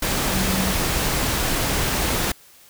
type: tone in noise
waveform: sine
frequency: 189.9 Hz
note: F#3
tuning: 45 cents sharp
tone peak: -23 dBFS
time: 0.33-0.74 s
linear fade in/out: 5 ms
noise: pink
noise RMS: -22 dBFS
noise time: 0.02-2.32 s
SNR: -4 dB
effects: white hiss -50 dBFS RMS until 2.69 s